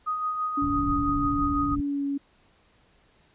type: tone with tremolo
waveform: sine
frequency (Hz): 1247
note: D#6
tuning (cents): +3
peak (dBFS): -24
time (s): 0.06-1.76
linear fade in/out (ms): 20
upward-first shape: sine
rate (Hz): 6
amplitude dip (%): 40
type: tone with pitch glide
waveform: sine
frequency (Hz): 286.5 to 280.4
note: D4 to C#4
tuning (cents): -43 to +20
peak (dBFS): -25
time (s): 0.57-2.18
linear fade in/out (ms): 10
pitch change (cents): -37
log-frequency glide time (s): 1.78-2.06
type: low-pass noise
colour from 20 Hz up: pink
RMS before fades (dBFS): -32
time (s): 0.62-1.81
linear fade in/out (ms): 5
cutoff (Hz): 180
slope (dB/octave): 24
effects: pink hiss -62 dBFS RMS until 3.34 s + resampled to 8000 Hz